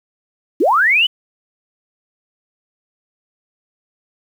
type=linear sweep; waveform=sine; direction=up; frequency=250 to 3073 Hz; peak=-10 dBFS; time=0.6-1.07 s; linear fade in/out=10 ms; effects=7-bit